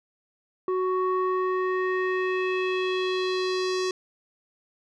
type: tone with low-pass filter sweep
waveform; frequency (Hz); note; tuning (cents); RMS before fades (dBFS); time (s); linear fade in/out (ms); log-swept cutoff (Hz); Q
square; 370.9; F#4; +4; -26; 0.68-3.91; 2; 890 to 5700; 2.6
effects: none